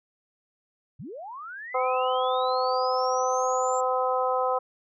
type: linear sweep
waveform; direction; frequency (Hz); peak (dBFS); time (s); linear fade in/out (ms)
sine; up; 95.3 to 7459; -36; 0.99-3.81; 10
type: harmonic tone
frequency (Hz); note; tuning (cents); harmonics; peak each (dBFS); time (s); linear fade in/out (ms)
255.7; C4; -40; 2 / 3 / 4 / 5; -26 / -28 / -29 / -30; 1.74-4.59; 10
effects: none